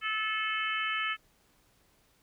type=harmonic tone; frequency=434.9 Hz; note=A4; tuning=20 cents flat; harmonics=3 / 4 / 5 / 6 / 7; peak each=-34 / -35 / -36 / -37 / -37 dBFS; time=0.01-1.17 s; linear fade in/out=50 ms; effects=pink hiss -67 dBFS RMS until 2.22 s